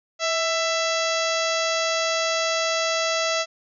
harmonic tone with a mistuned harmonic, 665 Hz, E5, 15 cents sharp, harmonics 1 / 2 / 3 / 4 / 5 / 6 / 7 / 8 / 9 / 10, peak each -25 / -28 / -30 / -31 / -32 / -33 / -33 / -34 / -35 / -35 dBFS, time 0.19-3.46 s, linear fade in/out 50 ms, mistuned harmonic 1, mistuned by -43 cents, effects none

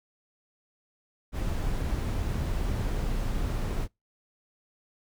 brown noise, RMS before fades -29 dBFS, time 1.32-3.88 s, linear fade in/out 50 ms, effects noise-tail reverb RT60 0.2 s tail -26 dB re dry

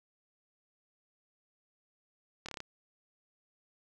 slowing click train, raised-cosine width 0.2 ms, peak -23 dBFS, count 6, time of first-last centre 2.46-2.604 s, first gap 26 ms, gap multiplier 1.05, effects none

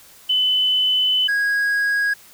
sine / triangle tone pair in turn, 3016 / 1648.3 Hz, F#7 / G#6, +32 / -14 cents, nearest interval minor seventh, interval 1046 cents, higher first, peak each -15 dBFS, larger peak neither, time 0.29-1.28 / 1.28-2.14 s, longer first, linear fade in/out 10 ms, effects white hiss -47 dBFS RMS until 2.33 s

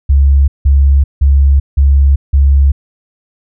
sine tone bursts, 69.3 Hz, C#2, in tune, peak -4 dBFS, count 5, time 0.09-2.72 s, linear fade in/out 10 ms, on 390 ms, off 170 ms, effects none

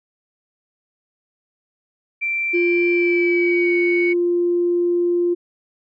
sine tone with pitch glide, 2349 to 2226 Hz, D7 to C#7, 0 to +7 cents, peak -19 dBFS, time 2.21-4.14 s, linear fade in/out 20 ms, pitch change -93 cents, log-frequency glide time 2.91-3.77 s
sine tone, 349.1 Hz, F4, 1 cent flat, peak -15 dBFS, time 2.53-5.35 s, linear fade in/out 20 ms
effects tanh soft clip ceiling -7 dBFS

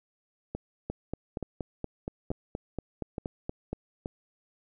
two click trains, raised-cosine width 2 ms, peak -19 / -20 dBFS, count 13 / 5, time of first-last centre 0.9-3.73 / 0.55-4.059 s, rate 4.24 / 1.14 Hz, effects none

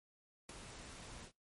pink noise with ADSR envelope, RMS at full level -43 dBFS, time 0.49-1.32 s, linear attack 3 ms, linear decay 8 ms, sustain -9 dB, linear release 79 ms, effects noise-tail reverb RT60 0.2 s tail -24 dB re dry + MP3 48 kbps

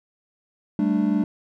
triangle chord, G suspended second, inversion none, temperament equal with one note detuned, 196 / 220 / 295.4 Hz, G3 / A3 / D4, 0 / 0 / +10 cents, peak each -21 dBFS, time 0.79-1.24 s, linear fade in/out 2 ms, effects none

